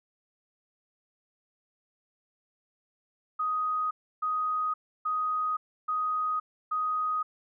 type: tone bursts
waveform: sine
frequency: 1250 Hz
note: D#6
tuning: 8 cents sharp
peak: -26 dBFS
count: 5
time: 3.39-7.23 s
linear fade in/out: 10 ms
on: 520 ms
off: 310 ms
effects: none